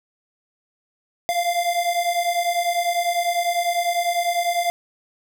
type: beating tone pair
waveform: square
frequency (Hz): 688 / 698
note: F5 / F5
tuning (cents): -26 / -1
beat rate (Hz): 10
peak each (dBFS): -25 / -22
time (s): 1.29-4.7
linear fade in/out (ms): 0
effects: none